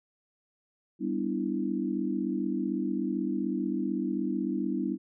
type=chord; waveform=sine; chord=E minor seventh; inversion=first; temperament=equal; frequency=196 / 246.9 / 293.7 / 329.6 Hz; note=G3 / B3 / D4 / E4; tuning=0 / 0 / 0 / 0 cents; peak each=-33 dBFS; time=0.99-4.98 s; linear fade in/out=50 ms; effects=none